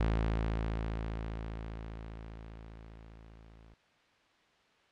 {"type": "tone with level ramp", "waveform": "sawtooth", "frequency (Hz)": 55, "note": "A1", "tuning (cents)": 0, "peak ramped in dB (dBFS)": [-23, -51], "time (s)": [0, 3.74], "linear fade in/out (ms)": 5, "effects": ["white hiss -66 dBFS RMS until 4.91 s", "low-pass 3000 Hz 12 dB/octave"]}